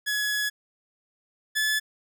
sawtooth tone pair in turn, 1690 / 1724.5 Hz, G#6 / A6, +30 / -35 cents, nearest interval unison, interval 35 cents, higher second, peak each -21 / -19 dBFS, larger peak second, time 0.06-0.5 / 1.55-1.8 s, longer first, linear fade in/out 20 ms, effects none

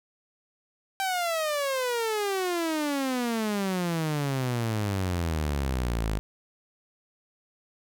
sawtooth exponential sweep, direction down, 784 to 50.9 Hz, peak -22 dBFS, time 1-6.19 s, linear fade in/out 0 ms, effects none

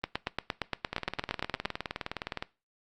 two click trains, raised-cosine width 0.3 ms, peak -17 / -13 dBFS, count 30 / 15, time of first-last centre 0.93-2.425 / 0.04-1.657 s, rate 19.4 / 8.66 Hz, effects noise-tail reverb RT60 0.3 s tail -20 dB re dry + Opus 32 kbps

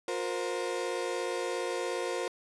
35% pulse chord, F suspended fourth, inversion none, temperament equal with one note detuned, 358.2 / 466.2 / 523.3 Hz, F4 / Bb4 / C5, +44 / 0 / 0 cents, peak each -34 dBFS, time 0.08-2.28 s, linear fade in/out 2 ms, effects resampled to 24000 Hz

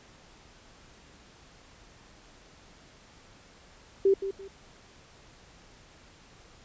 sine tone with echo, 390.2 Hz, G4, 8 cents flat, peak -18 dBFS, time 4.05-4.14 s, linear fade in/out 5 ms, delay 170 ms, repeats 2, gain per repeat -11 dB, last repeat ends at 4.48 s, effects pink hiss -55 dBFS RMS until 6.64 s + resampled to 16000 Hz

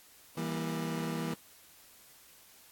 30% pulse chord, E diminished, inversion none, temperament just, 164.81 / 197.78 / 237.3 Hz, E3 / G3 / Bb3, 0 / +16 / +31 cents, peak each -33 / -39 / -35 dBFS, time 0.37-1.34 s, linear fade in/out 5 ms, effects white hiss -58 dBFS RMS until 2.71 s + AAC 64 kbps

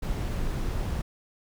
brown noise, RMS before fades -29 dBFS, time 0.02-1.02 s, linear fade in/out 10 ms, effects none

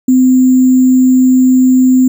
sine tone with sample-and-hold, 256.6 Hz, C4, 34 cents flat, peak -4 dBFS, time 0.08-2.08 s, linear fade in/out 5 ms, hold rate 7350 Hz, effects none

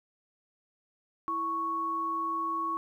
sine tone pair together, 329.6 / 1108.7 Hz, E4 / C#6, 0 / 0 cents, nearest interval octave + major sixth, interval 2100 cents, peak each -39 / -29 dBFS, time 1.28-2.77 s, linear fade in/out 0 ms, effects 11-bit

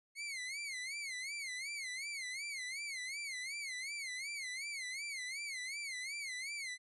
sawtooth tone with vibrato, 2158 Hz, C#7, 47 cents flat, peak -37 dBFS, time 0.15-6.78 s, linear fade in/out 50 ms, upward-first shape sine, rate 2.7 Hz, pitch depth 150 cents each way, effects resampled to 24000 Hz

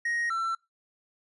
triangle tone pair in turn, 1876 / 1343.5 Hz, A#6 / E6, +11 / +33 cents, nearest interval tritone, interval 578 cents, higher first, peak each -25 dBFS, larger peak neither, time 0.05-0.3 / 0.3-0.55 s, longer neither, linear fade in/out 5 ms, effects noise-tail reverb RT60 0.2 s tail -23 dB re dry + resampled to 24000 Hz

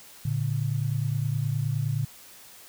sine tone pair together, 113.4 / 143.07 Hz, A#2 / D3, -47 / -45 cents, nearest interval major third, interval 402 cents, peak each -27 dBFS, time 0.25-2.05 s, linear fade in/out 5 ms, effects white hiss -49 dBFS RMS until 2.68 s

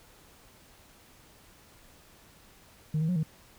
sine tone with pitch steps, 154.5 / 159.7 / 180.5 / 157.5 Hz, D#3 / D#3 / F#3 / D#3, -12 / +45 / -43 / +21 cents, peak -23 dBFS, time 2.94-3.232 s, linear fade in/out 5 ms, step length 73 ms, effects tanh soft clip ceiling -23 dBFS + pink hiss -57 dBFS RMS until 3.58 s

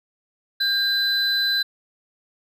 triangle tone pair together, 1600 / 4020 Hz, G6 / B7, +35 / +30 cents, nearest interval octave + major third, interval 1595 cents, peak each -22 / -19 dBFS, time 0.6-1.63 s, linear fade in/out 10 ms, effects none

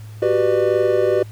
triangle chord, G major seventh, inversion third, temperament equal with one note detuned, 370 / 392 / 493.9 / 599.7 Hz, F#4 / G4 / B4 / D5, 0 / 0 / 0 / +36 cents, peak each -18 dBFS, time 0.22-1.23 s, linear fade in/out 5 ms, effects added 107 Hz sine -33 dBFS peak until 1.31 s + pink hiss -49 dBFS RMS until 1.31 s

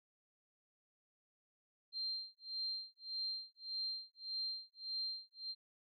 sine tone with tremolo, 4166 Hz, C8, 8 cents flat, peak -37 dBFS, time 1.92-5.55 s, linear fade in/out 50 ms, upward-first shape sine, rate 1.7 Hz, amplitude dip 100%, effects none

